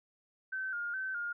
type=tone with vibrato; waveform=sine; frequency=1476 Hz; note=F#6; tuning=5 cents flat; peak=-34 dBFS; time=0.52-1.33 s; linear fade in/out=10 ms; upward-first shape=square; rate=2.4 Hz; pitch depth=70 cents each way; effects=none